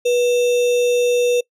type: tone with sample-and-hold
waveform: sine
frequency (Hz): 487.1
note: B4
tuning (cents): -24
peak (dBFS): -13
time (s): 0.05-1.41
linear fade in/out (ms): 10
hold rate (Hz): 3150
effects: noise-tail reverb RT60 0.1 s tail -23 dB re dry + low-pass 10000 Hz 12 dB/octave